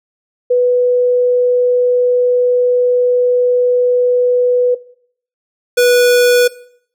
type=tone pair in turn; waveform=sine / square; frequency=493.9 / 489.6 Hz; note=B4 / B4; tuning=0 / -15 cents; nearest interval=unison; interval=15 cents; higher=first; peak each=-8 dBFS; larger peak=neither; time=0.5-4.75 / 5.77-6.48 s; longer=first; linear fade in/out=10 ms; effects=noise-tail reverb RT60 0.6 s tail -19 dB re dry